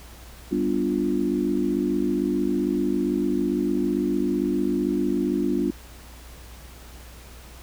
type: chord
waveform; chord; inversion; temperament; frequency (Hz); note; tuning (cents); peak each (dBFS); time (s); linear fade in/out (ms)
sine; G dominant seventh; none; equal; 196 / 246.9 / 293.7 / 349.2; G3 / B3 / D4 / F4; 0 / 0 / 0 / 0; -28 / -27 / -25 / -26; 0.51-5.71; 10
effects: added 60 Hz sine -43 dBFS peak until 7.62 s + pink hiss -47 dBFS RMS until 7.62 s